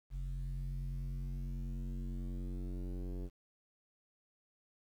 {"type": "tone with low-pass filter sweep", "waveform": "square", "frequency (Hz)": 45.35, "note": "F#1", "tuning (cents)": -34, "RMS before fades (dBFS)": -40, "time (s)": [0.1, 3.3], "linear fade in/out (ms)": 50, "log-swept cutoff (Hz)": [110, 400], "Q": 1.9, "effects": ["11-bit"]}